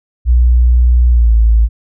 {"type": "tone with pitch glide", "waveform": "sine", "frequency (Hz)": [60.6, 55.57], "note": ["B1", "A1"], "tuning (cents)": [-32, 18], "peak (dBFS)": -5, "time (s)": [0.25, 1.69], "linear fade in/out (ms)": 50, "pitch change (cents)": -150, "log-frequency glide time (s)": [1.1, 1.34], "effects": []}